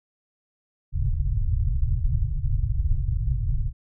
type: low-pass noise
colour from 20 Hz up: pink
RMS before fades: -23 dBFS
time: 0.92-3.73 s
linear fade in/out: 50 ms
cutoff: 140 Hz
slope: 96 dB/octave
effects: none